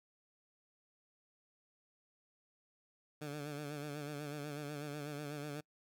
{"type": "tone with vibrato", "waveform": "15% pulse", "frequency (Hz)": 146.83, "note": "D3", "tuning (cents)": 0, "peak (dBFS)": -35, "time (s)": [3.21, 5.61], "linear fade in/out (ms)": 10, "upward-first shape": "sine", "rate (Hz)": 8.1, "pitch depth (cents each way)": 57, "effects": ["noise-tail reverb RT60 0.1 s tail -26 dB re dry"]}